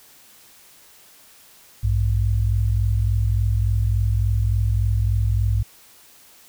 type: tone pair together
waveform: sine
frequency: 59.02 / 102.5 Hz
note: A#1 / G#2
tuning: +22 / -22 cents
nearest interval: minor seventh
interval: 956 cents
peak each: -20 / -19 dBFS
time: 1.83-5.63 s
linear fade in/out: 10 ms
effects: white hiss -50 dBFS RMS until 6.48 s